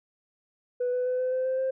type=tone with pitch steps; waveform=sine; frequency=493.9 / 499.1 / 504.3 / 509.5 / 514.9 / 520.3 / 525.7 Hz; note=B4 / B4 / B4 / C5 / C5 / C5 / C5; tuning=0 / +18 / +36 / -46 / -28 / -10 / +8 cents; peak=-23 dBFS; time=0.8-1.71 s; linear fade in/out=10 ms; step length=130 ms; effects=tanh soft clip ceiling -22 dBFS